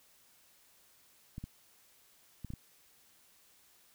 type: clicks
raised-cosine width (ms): 5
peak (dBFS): -29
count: 5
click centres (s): 1.381 / 1.44 / 2.447 / 2.504 / 2.537
effects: white hiss -65 dBFS RMS until 3.94 s